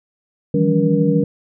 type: tone cluster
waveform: sine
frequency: 157.4 / 170.1 / 197.4 / 284.6 / 475.2 Hz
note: D#3 / F3 / G3 / C#4 / A#4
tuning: +20 / -45 / +12 / +46 / +33 cents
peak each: -19 dBFS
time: 0.54-1.24 s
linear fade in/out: 5 ms
effects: none